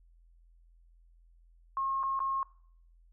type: tone with dropouts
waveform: sine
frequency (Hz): 1079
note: C#6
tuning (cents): -47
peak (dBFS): -29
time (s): 1.77-2.43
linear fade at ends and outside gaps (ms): 1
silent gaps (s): 2.031-2.035 / 2.192-2.202
effects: noise-tail reverb RT60 0.6 s tail -21 dB re dry + added 42 Hz sine -58 dBFS peak until 3.12 s